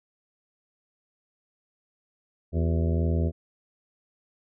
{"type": "harmonic tone with a mistuned harmonic", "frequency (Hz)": 82.41, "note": "E2", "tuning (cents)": 0, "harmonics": [1, 2, 3, 4, 5, 6, 7, 8], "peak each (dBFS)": [-23, -29, -33, -35, -37, -39, -40, -41], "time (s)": [2.52, 3.32], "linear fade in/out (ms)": 50, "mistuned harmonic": 4, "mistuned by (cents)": 120, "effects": []}